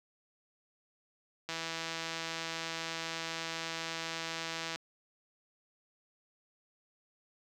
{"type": "click train", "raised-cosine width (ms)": 0.2, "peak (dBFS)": -20, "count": 537, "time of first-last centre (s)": [1.49, 4.758], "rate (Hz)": 164, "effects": ["high-pass 100 Hz 12 dB/octave", "10-bit"]}